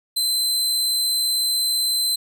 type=tone; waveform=sawtooth; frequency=4069 Hz; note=C8; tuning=49 cents flat; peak=-16 dBFS; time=0.16-2.16 s; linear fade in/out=10 ms; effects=none